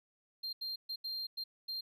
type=tone bursts at uneven times; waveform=triangle; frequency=4186 Hz; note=C8; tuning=in tune; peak=-36 dBFS; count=6; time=0.43-0.53 / 0.61-0.76 / 0.89-0.96 / 1.04-1.27 / 1.37-1.44 / 1.68-1.81 s; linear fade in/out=10 ms; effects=none